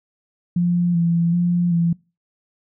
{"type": "tone with vibrato", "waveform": "sine", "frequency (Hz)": 172, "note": "F3", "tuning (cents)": -26, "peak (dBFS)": -15, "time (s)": [0.56, 1.93], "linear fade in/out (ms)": 5, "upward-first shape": "square", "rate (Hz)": 1.3, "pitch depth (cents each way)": 28, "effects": ["noise-tail reverb RT60 0.3 s tail -24 dB re dry"]}